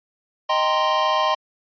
square chord, C minor seventh, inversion first, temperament equal, 622.3 / 784 / 932.3 / 1046.5 Hz, Eb5 / G5 / Bb5 / C6, 0 / 0 / 0 / 0 cents, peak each -24 / -26 / -27 / -21 dBFS, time 0.49-1.35 s, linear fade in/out 10 ms, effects resampled to 11025 Hz

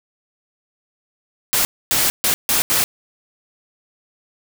white noise bursts at uneven times, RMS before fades -17 dBFS, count 5, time 1.53-1.65 / 1.91-2.1 / 2.24-2.34 / 2.49-2.62 / 2.7-2.84 s, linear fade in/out 0 ms, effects none

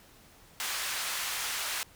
pink band-pass noise, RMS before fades -34 dBFS, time 0.6-1.83 s, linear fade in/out 0 ms, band 1300 to 15000 Hz, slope 12 dB/octave, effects pink hiss -57 dBFS RMS until 1.95 s

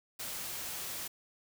white noise, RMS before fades -40 dBFS, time 0.19-1.08 s, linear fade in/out 10 ms, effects none

